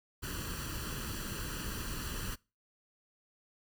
pink noise with comb filter, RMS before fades -39 dBFS, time 0.22-2.36 s, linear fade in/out 20 ms, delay 0.68 ms, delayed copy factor +0.75, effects noise-tail reverb RT60 0.3 s tail -24 dB re dry

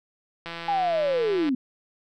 click train, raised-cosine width 0.3 ms, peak -19 dBFS, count 174, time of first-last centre 0.46-1.49 s, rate 168 Hz
sine linear sweep, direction down, 830.6 to 243.3 Hz, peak -21 dBFS, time 0.68-1.55 s, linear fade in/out 5 ms
effects none

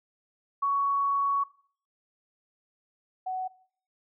sine tone pair in turn, 1118 / 746.2 Hz, C#6 / F#5, +14 / +14 cents, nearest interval perfect fifth, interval 700 cents, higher first, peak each -23 / -29 dBFS, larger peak first, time 0.62-1.44 / 3.26-3.48 s, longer first, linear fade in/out 10 ms, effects noise-tail reverb RT60 0.5 s tail -19 dB re dry

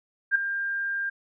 sine tone with ADSR envelope, 1598 Hz, G6, 33 cents sharp, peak -15 dBFS, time 0.31-1.1 s, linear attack 43 ms, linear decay 6 ms, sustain -11 dB, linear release 11 ms, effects none

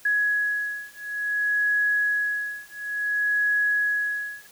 sine beating tone pair, 1675 / 1675.57 Hz, G#6 / G#6, +14 / +15 cents, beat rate 0.57 Hz, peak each -25 dBFS, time 0.05-4.47 s, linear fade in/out 5 ms, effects white hiss -51 dBFS RMS until 4.51 s

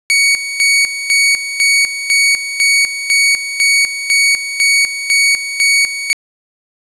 sawtooth tone with tremolo, 2238 Hz, C#7, 16 cents sharp, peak -5 dBFS, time 0.1-6.13 s, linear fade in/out 0 ms, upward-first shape square, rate 2 Hz, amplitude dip 70%, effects resampled to 24000 Hz + 7-bit

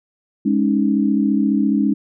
sine chord, Ab suspended fourth, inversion none, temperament just, 207.7 / 276.9 / 311.5 Hz, Ab3 / Db4 / Eb4, 0 / -2 / +2 cents, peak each -17 / -18 / -21 dBFS, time 0.45-1.94 s, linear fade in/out 10 ms, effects none

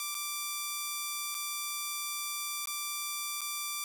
5% pulse tone with dropouts, 1174.7 Hz, D6, in tune, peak -22 dBFS, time 0-3.84 s, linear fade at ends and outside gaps 1 ms, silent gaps 0.145-0.15 / 1.345-1.349 / 2.657-2.672 / 3.409-3.415 s, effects none

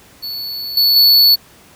square tone with level steps, 4435 Hz, C#8, in tune, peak -23 / -10 / -7 dBFS, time 0.22-1.36 s, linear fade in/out 20 ms, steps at 0.77 / 0.96 s, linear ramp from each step 2 ms, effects pink hiss -45 dBFS RMS until 1.75 s + high-pass 60 Hz 12 dB/octave

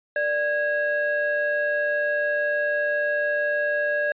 triangle ring-modulated tone, 529 Hz, C5, 19 cents sharp, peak -16 dBFS, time 0.16-4.12 s, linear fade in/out 2 ms, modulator 1120 Hz, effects resampled to 8000 Hz

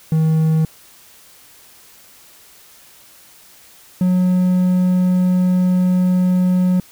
triangle tone pair in turn, 158.8 / 182.16 Hz, D#3 / F#3, +36 / -27 cents, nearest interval major second, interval 237 cents, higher second, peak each -10 dBFS, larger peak neither, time 0.12-0.65 / 4.01-6.8 s, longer second, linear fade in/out 2 ms, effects white hiss -46 dBFS RMS until 6.91 s

